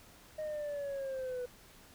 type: linear sweep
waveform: sine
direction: down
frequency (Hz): 622.3 to 490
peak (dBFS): -33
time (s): 0.38-1.46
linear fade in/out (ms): 10
effects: tanh soft clip ceiling -35 dBFS + pink hiss -58 dBFS RMS until 1.94 s